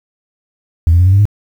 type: tone with pitch steps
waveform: sine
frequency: 82.3 / 86.14 / 90.16 / 94.37 / 98.78 / 103.39 Hz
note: E2 / F2 / F#2 / F#2 / G2 / G#2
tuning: -2 / -23 / -44 / +35 / +14 / -7 cents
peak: -4 dBFS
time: 0.87-1.254 s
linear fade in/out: 0 ms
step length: 64 ms
effects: tanh soft clip ceiling -2 dBFS + 7-bit